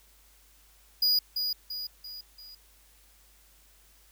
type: tone with echo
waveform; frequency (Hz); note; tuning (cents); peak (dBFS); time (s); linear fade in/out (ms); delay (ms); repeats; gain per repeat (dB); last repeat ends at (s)
square; 4905; D#8; -26; -22; 1.02-1.19; 5; 340; 4; -6; 2.55
effects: added 50 Hz sine -61 dBFS peak until 4.11 s + white hiss -61 dBFS RMS until 4.11 s